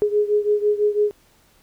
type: beating tone pair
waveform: sine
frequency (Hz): 415.3 / 421.3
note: G#4 / G#4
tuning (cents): 0 / +25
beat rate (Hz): 6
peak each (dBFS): -18 / -21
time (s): 0.02-1.11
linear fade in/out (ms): 0
effects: pink hiss -57 dBFS RMS until 1.62 s